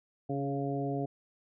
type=harmonic tone with a mistuned harmonic; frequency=139.1 Hz; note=C#3; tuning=6 cents sharp; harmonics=1 / 2 / 3 / 4 / 5; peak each=-35 / -35 / -37 / -42 / -38 dBFS; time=0.29-1.06 s; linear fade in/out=10 ms; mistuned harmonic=2; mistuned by=+17 cents; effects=none